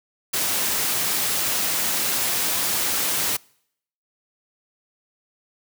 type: noise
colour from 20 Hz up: white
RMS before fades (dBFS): -23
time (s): 0.33-3.37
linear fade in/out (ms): 10
effects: noise-tail reverb RT60 0.7 s tail -26 dB re dry + high-pass 100 Hz 12 dB/octave